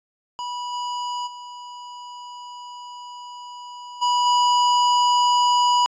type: tone with level steps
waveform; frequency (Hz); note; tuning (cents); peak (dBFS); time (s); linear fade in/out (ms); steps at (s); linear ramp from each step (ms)
square; 978; B5; -17; -28 / -26 / -36 / -18 / -16; 0.39-5.86; 0; 0.72 / 1.26 / 4.01 / 4.25; 20
effects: resampled to 16000 Hz